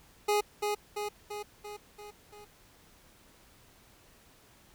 25% pulse tone with echo, 415.4 Hz, G#4, in tune, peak -21 dBFS, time 0.28-0.41 s, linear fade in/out 10 ms, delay 340 ms, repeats 6, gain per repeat -4 dB, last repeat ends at 2.45 s, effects pink hiss -60 dBFS RMS until 4.74 s

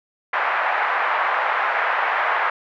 pink band-pass noise, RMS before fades -21 dBFS, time 0.33-2.5 s, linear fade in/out 5 ms, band 740 to 2000 Hz, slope 24 dB/octave, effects none

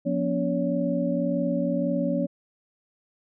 sine tone cluster, 176.9 / 241.2 / 283 / 565 Hz, F3 / B3 / C#4 / C#5, +23 / -41 / +36 / +33 cents, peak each -28 dBFS, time 0.05-2.27 s, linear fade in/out 20 ms, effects none

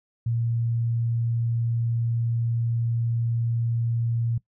sine tone, 116.54 Hz, A#2, in tune, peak -22 dBFS, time 0.26-4.38 s, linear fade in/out 5 ms, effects noise-tail reverb RT60 0.1 s tail -20 dB re dry

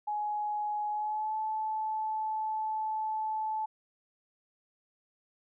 sine tone with pitch glide, 839 to 869.1 Hz, G#5 to A5, +17 to -22 cents, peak -30 dBFS, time 0.07-3.66 s, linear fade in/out 10 ms, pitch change +61 cents, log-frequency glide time 0.9-1.36 s, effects none

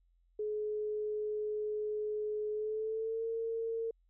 sine tone with pitch glide, 424.1 to 454.5 Hz, G#4 to A#4, +36 to -44 cents, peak -33 dBFS, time 0.39-3.91 s, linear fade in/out 5 ms, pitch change +120 cents, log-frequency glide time 2.52-3.25 s, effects added 43 Hz sine -67 dBFS peak until 4.09 s

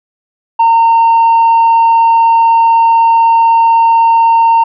sine tone with tanh clipping, 916 Hz, A#5, 31 cents flat, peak -5 dBFS, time 0.59-4.64 s, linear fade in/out 10 ms, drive 1 dB, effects none

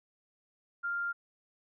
sine tone, 1396.9 Hz, F6, in tune, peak -31 dBFS, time 0.83-1.13 s, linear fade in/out 20 ms, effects none

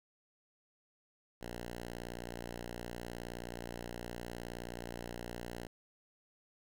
5% pulse tone, 59.2 Hz, A#1, 27 cents sharp, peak -31 dBFS, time 1.41-5.67 s, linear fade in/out 5 ms, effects none

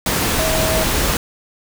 sine tone in noise, 639 Hz, D#5, 46 cents sharp, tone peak -20 dBFS, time 0.39-0.84 s, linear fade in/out 2 ms, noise pink, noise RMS -18 dBFS, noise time 0.06-1.17 s, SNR -5 dB, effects none

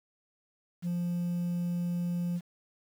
sine tone, 174.6 Hz, F3, in tune, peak -26 dBFS, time 0.82-2.41 s, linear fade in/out 50 ms, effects tanh soft clip ceiling -28 dBFS + 9-bit

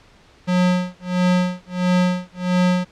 square tone with tremolo, 180.7 Hz, F#3, 41 cents flat, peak -14 dBFS, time 0.47-2.85 s, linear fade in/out 20 ms, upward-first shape sine, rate 1.5 Hz, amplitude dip 100%, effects pink hiss -51 dBFS RMS until 2.91 s + low-pass 5000 Hz 12 dB/octave

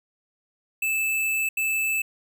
square tone bursts at uneven times, 2628 Hz, E7, 6 cents flat, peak -23 dBFS, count 2, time 0.82-1.49 / 1.57-2.02 s, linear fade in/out 5 ms, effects none

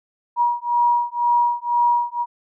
sine beating tone pair, 956 / 958 Hz, A#5 / A#5, +43 / +47 cents, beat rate 2 Hz, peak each -19 dBFS, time 0.36-2.26 s, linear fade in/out 50 ms, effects none

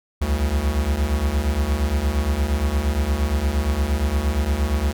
square beating tone pair, 65.5 / 74.1 Hz, C2 / D2, +2 / +16 cents, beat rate 8.6 Hz, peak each -24 / -21 dBFS, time 0.21-4.93 s, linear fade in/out 10 ms, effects none

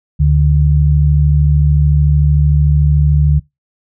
sine tone pair together, 73.42 / 146.83 Hz, D2 / D3, 0 / 0 cents, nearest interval octave, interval 1200 cents, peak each -10 dBFS, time 0.19-3.4 s, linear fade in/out 20 ms, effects noise-tail reverb RT60 0.2 s tail -23 dB re dry

